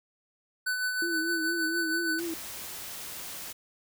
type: tone with tremolo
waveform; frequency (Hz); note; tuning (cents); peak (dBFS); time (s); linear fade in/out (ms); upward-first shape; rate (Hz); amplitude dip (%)
square; 1500; F#6; +23; -27; 0.66-2.2; 10; sine; 6.4; 40
type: tone with vibrato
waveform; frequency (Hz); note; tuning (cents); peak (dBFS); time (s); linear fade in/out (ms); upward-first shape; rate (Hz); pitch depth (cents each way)
sine; 330.3; E4; +4; -31; 1.02-2.34; 2; triangle; 4.3; 83
type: noise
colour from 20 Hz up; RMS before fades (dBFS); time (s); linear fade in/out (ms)
white; -40; 2.18-3.53; 10
effects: none